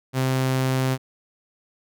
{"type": "tone", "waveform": "sawtooth", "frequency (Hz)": 130.81, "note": "C3", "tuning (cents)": 0, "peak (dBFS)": -16, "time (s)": [0.13, 0.98], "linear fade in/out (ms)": 50, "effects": []}